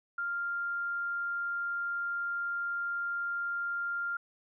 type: tone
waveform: sine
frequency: 1396 Hz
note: F6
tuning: 1 cent flat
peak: -31 dBFS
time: 0.18-4.17 s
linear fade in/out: 5 ms
effects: none